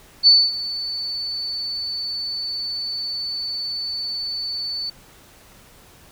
sine tone with ADSR envelope, 4491 Hz, C#8, 22 cents sharp, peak -7 dBFS, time 0.23-4.9 s, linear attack 41 ms, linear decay 240 ms, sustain -17 dB, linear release 6 ms, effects pink hiss -49 dBFS RMS until 6.11 s

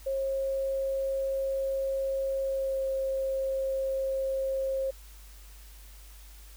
sine tone with pitch glide, 540 to 535.3 Hz, C#5 to C5, -45 to +39 cents, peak -27 dBFS, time 0.06-4.91 s, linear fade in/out 10 ms, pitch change -16 cents, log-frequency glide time 2.43-2.82 s, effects added 50 Hz sine -47 dBFS peak until 6.56 s + white hiss -55 dBFS RMS until 6.56 s

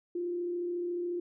sine tone with frequency modulation, 350 Hz, F4, 4 cents sharp, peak -31 dBFS, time 0.15-1.2 s, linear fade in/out 5 ms, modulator 34.1 Hz, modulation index 0.25, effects none

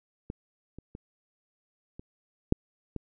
clicks, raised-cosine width 3 ms, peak -22 / -30 / -28 / -29 / -8 / -21 dBFS, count 6, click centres 0.301 / 0.786 / 0.951 / 1.995 / 2.524 / 2.963 s, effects none

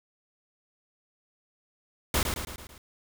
pink noise with echo, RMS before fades -25 dBFS, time 2.14-2.23 s, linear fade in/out 2 ms, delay 110 ms, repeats 5, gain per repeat -5 dB, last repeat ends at 2.78 s, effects none

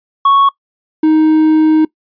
triangle tone pair in turn, 1108.7 / 312.7 Hz, C#6 / D#4, 0 / +9 cents, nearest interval octave + minor seventh, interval 2191 cents, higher first, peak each -4 / -4 dBFS, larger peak neither, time 0.25-0.49 / 1.03-1.85 s, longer second, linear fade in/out 5 ms, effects noise-tail reverb RT60 0.1 s tail -22 dB re dry + resampled to 11025 Hz

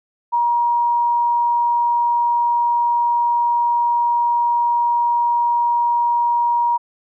sine tone, 950 Hz, A#5, 33 cents sharp, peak -14 dBFS, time 0.32-6.78 s, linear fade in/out 20 ms, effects none

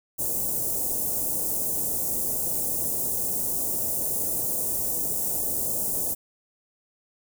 white band-stop noise, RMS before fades -27 dBFS, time 0.18-6.15 s, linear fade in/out 20 ms, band 680 to 7700 Hz, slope 24 dB/octave, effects none

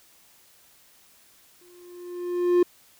triangle tone with exponential growth, 353.7 Hz, F4, 22 cents sharp, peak -12 dBFS, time 1.61-2.63 s, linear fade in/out 5 ms, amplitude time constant 220 ms, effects white hiss -57 dBFS RMS until 2.99 s

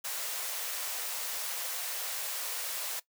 white high-pass noise, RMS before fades -36 dBFS, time 0.04-3 s, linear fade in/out 10 ms, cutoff 450 Hz, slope 48 dB/octave, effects noise-tail reverb RT60 0.1 s tail -18 dB re dry

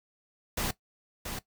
pink noise with echo, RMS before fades -31 dBFS, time 0.57-0.71 s, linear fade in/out 5 ms, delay 680 ms, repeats 1, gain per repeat -6 dB, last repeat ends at 1.39 s, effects noise-tail reverb RT60 0.1 s tail -17 dB re dry

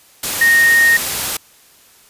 sine tone in noise, 1855 Hz, A#6, 9 cents flat, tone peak -8 dBFS, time 0.41-0.97 s, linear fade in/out 5 ms, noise white, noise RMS -20 dBFS, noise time 0.23-1.37 s, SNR +9 dB, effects white hiss -48 dBFS RMS until 2.09 s + resampled to 32000 Hz

